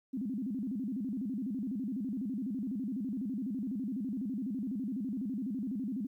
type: tone with vibrato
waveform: sine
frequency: 233.1 Hz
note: A#3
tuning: in tune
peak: -33 dBFS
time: 0.13-6.07 s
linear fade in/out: 10 ms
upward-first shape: square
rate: 12 Hz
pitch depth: 220 cents each way
effects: 12-bit